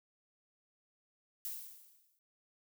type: noise with exponential decay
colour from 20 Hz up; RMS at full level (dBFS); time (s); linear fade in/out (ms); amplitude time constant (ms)
violet; -39; 1.45-2.19; 1; 160
effects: none